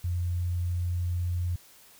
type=tone; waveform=sine; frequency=88 Hz; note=F2; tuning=14 cents sharp; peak=-26 dBFS; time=0.04-1.56 s; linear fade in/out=5 ms; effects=white hiss -55 dBFS RMS until 1.99 s